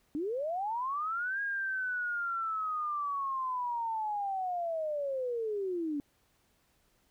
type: linear two-way sweep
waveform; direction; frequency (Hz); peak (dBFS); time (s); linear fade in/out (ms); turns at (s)
sine; up then down; 280 to 1640 to 280; -31; 0.15-6; 0; 1.41
effects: pink hiss -71 dBFS RMS until 7.1 s